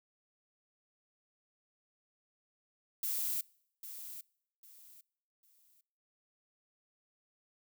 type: noise with echo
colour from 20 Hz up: violet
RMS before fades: -35 dBFS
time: 3.03-3.41 s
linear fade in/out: 2 ms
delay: 800 ms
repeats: 3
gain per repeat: -11 dB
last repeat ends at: 5.81 s
effects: noise-tail reverb RT60 0.7 s tail -25 dB re dry